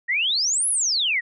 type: exponential two-way sweep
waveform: sine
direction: up then down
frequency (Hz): 1837 to 11170 to 1837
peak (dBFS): -19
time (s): 0.08-1.21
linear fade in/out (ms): 20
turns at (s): 0.69
effects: none